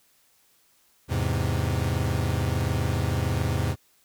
40% pulse chord, E augmented, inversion none, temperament equal, 82.41 / 103.83 / 130.81 Hz, E2 / G#2 / B#2, 0 / 0 / 0 cents, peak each -27 dBFS, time 1.08-3.76 s, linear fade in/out 50 ms, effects white hiss -63 dBFS RMS until 4.04 s

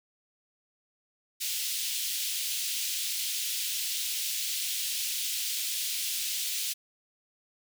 pink high-pass noise, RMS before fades -32 dBFS, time 1.4-6.74 s, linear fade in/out 20 ms, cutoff 2900 Hz, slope 24 dB/octave, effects none

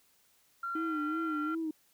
sine tone, 1375 Hz, F6, 27 cents flat, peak -33 dBFS, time 0.63-1.55 s, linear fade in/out 5 ms
sine tone with vibrato, 312.8 Hz, D#4, 9 cents sharp, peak -31 dBFS, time 0.75-1.71 s, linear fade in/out 5 ms, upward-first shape sine, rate 2.7 Hz, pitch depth 79 cents each way
effects tanh soft clip ceiling -26 dBFS + white hiss -68 dBFS RMS until 1.93 s

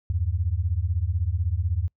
sine beating tone pair, 79.2 / 95.2 Hz, D#2 / F#2, +31 / +50 cents, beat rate 16 Hz, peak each -25 dBFS, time 0.1-1.88 s, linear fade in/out 0 ms, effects noise-tail reverb RT60 0.1 s tail -25 dB re dry

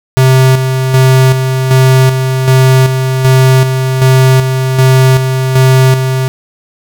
square tone with tremolo, 130.81 Hz, C3, in tune, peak -4 dBFS, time 0.17-6.28 s, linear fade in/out 0 ms, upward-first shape square, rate 1.3 Hz, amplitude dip 50%, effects none

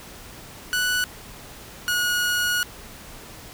sawtooth tone pair in turn, 1480 / 1451.2 Hz, F#6 / F#6, 0 / -34 cents, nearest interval unison, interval 34 cents, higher first, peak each -17 dBFS, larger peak neither, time 0.73-1.04 / 1.88-2.63 s, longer second, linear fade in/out 0 ms, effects pink hiss -42 dBFS RMS until 3.53 s

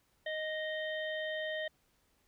harmonic tone with a mistuned harmonic, 622.3 Hz, D#5, in tune, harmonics 1 / 3 / 5 / 6, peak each -37 / -39 / -45 / -50 dBFS, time 0.26-1.68 s, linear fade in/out 5 ms, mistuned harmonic 6, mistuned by -39 cents, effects pink hiss -73 dBFS RMS until 2.27 s

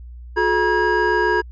triangle tone cluster, 360.4 / 427.5 / 956 / 1640 Hz, F#4 / A4 / A#5 / G#6, -45 / -50 / +43 / -22 cents, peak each -19 dBFS, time 0.36-1.42 s, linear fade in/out 20 ms, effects added 60 Hz sine -34 dBFS peak until 1.51 s + resampled to 16000 Hz

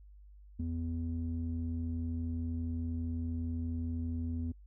square tone with low-pass filter, 82.41 Hz, E2, in tune, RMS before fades -36 dBFS, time 0.59-4.52 s, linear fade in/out 5 ms, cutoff 210 Hz, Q 9.5, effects noise-tail reverb RT60 0.1 s tail -26 dB re dry + added 50 Hz sine -52 dBFS peak until 4.66 s

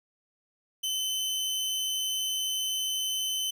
sawtooth tone, 3049 Hz, G7, 49 cents flat, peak -25 dBFS, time 0.83-3.51 s, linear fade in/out 10 ms, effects none

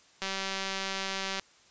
click train, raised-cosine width 0.2 ms, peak -16 dBFS, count 228, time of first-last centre 0.22-1.396 s, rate 193 Hz, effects white hiss -60 dBFS RMS until 1.7 s + resampled to 16000 Hz

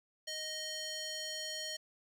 square tone with band-pass filter, 622.3 Hz, D#5, in tune, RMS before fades -41 dBFS, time 0.27-1.77 s, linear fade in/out 10 ms, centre 4800 Hz, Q 1.5, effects 10-bit

